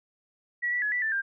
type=tone with pitch steps; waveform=sine; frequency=1931 / 1956 / 1695 / 1966 / 1768 / 1594 Hz; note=B6 / B6 / G#6 / B6 / A6 / G6; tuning=-39 / -17 / +35 / -8 / +8 / +28 cents; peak=-25 dBFS; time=0.62-1.22 s; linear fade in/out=20 ms; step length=100 ms; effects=none